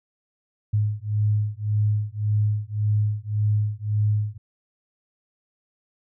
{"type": "beating tone pair", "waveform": "sine", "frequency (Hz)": [104.5, 106.3], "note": ["G#2", "G#2"], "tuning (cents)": [11, 41], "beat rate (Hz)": 1.8, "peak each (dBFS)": -23, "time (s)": [0.73, 4.38], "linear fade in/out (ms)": 10, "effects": []}